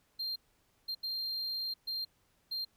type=tone bursts at uneven times; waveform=triangle; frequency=4186 Hz; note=C8; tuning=in tune; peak=-33 dBFS; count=5; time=0.19-0.36 / 0.88-0.95 / 1.03-1.74 / 1.87-2.05 / 2.51-2.65 s; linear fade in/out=10 ms; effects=pink hiss -72 dBFS RMS until 2.76 s